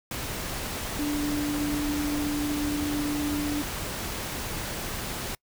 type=tone in noise; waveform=sine; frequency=293.7 Hz; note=D4; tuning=in tune; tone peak=-26 dBFS; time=0.99-3.62 s; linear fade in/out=2 ms; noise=pink; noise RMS=-33 dBFS; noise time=0.11-5.35 s; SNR=+4 dB; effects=noise-tail reverb RT60 0.1 s tail -26 dB re dry